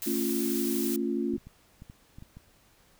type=noise; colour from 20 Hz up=blue; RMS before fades=-35 dBFS; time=0.02-0.96 s; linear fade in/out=0 ms
type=chord; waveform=sine; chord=A augmented; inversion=none; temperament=equal with one note detuned; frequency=224.9 / 277.2 / 349.2 Hz; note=A3 / C#4 / E#4; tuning=+38 / 0 / 0 cents; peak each=-31 dBFS; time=0.06-1.37 s; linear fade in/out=10 ms
type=clicks; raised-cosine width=5 ms; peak=-33 dBFS; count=8; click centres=1.337 / 1.38 / 1.47 / 1.821 / 1.899 / 2.185 / 2.224 / 2.37 s
effects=pink hiss -62 dBFS RMS until 2.99 s